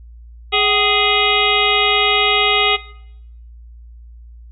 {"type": "harmonic tone with a mistuned harmonic", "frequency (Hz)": 415.3, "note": "G#4", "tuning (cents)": 0, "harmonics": [1, 2, 3, 5, 6, 7, 8, 9], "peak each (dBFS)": [-21, -21, -21, -21, -21, -21, -21, -21], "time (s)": [0.52, 2.77], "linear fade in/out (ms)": 20, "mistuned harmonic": 2, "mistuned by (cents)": -140, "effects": ["noise-tail reverb RT60 0.8 s tail -20 dB re dry", "added 58 Hz sine -36 dBFS peak until 4.51 s"]}